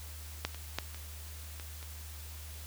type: clicks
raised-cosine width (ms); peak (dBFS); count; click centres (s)
0.2; -14 / -27 / -14 / -28 / -27 / -29; 6; 0.45 / 0.546 / 0.786 / 0.946 / 1.598 / 1.828
effects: added 76 Hz sine -44 dBFS peak until 2.66 s + white hiss -50 dBFS RMS until 2.66 s